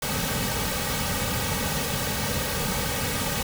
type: noise with comb filter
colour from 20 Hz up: pink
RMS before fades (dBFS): -27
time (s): 0.02-3.43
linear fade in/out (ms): 5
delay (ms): 2.9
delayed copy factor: -0.8
effects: none